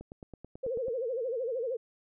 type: click train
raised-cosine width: 2 ms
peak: -31 dBFS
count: 9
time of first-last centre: 0.01-0.882 s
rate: 9.17 Hz
type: tone with vibrato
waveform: sine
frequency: 489.5 Hz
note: B4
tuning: 15 cents flat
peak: -30 dBFS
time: 0.63-1.77 s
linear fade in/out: 10 ms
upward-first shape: sine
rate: 13 Hz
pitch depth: 160 cents each way
effects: none